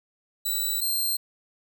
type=tone pair in turn; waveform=5% pulse; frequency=3951 / 4171 Hz; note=B7 / C8; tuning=0 / -6 cents; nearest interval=minor second; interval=94 cents; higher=second; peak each=-17 dBFS; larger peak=neither; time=0.45-0.81 / 0.81-1.17 s; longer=neither; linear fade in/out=10 ms; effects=none